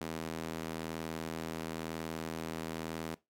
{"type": "tone with high-pass filter", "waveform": "sawtooth", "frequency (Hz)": 81, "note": "E2", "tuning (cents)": -30, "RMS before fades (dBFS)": -40, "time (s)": [0.01, 3.15], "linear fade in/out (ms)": 0, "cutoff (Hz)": 230, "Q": 0.95, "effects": ["noise-tail reverb RT60 0.2 s tail -21 dB re dry", "AAC 64 kbps"]}